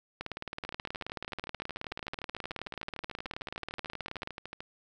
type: two click trains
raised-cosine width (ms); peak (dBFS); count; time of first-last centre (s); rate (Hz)
0.3; -24 / -20; 54 / 77; 0.65-4.605 / 0.21-4.274; 13.4 / 18.7
effects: none